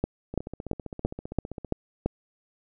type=two click trains; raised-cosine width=2 ms; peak=-11 / -22 dBFS; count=7 / 21; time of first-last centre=0.04-2.06 / 0.34-1.647 s; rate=2.97 / 15.3 Hz; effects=none